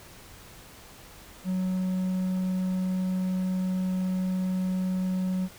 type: tone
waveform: triangle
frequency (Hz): 185.4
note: F#3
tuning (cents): +4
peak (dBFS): -23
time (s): 1.44-5.49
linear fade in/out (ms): 50
effects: pink hiss -49 dBFS RMS until 5.58 s